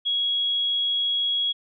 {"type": "tone", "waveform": "sine", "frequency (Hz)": 3322, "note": "G#7", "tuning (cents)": 0, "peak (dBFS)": -21, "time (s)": [0.05, 1.53], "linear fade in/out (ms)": 20, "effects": []}